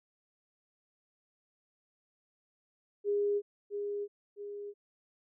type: tone with echo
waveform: sine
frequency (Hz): 408.7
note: G#4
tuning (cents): -28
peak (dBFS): -27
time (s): 3.04-3.42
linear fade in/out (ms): 50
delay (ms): 660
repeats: 2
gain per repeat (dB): -6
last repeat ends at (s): 4.74
effects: none